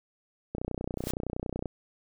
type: click train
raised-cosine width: 2 ms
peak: -19 dBFS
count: 35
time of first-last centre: 0.55-1.657 s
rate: 30.7 Hz
type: noise with exponential growth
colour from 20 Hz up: white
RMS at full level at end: -31 dBFS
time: 0.97-1.11 s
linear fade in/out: 0 ms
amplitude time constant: 29 ms
effects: none